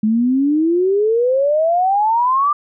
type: exponential sweep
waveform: sine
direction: up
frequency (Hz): 210.9 to 1200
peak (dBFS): -12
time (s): 0.03-2.53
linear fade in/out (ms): 5
effects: none